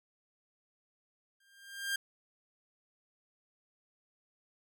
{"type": "tone with exponential growth", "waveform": "sawtooth", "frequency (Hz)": 1598, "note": "G6", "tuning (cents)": 33, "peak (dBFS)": -26, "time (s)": [1.4, 1.96], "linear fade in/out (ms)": 5, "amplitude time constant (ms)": 120, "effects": []}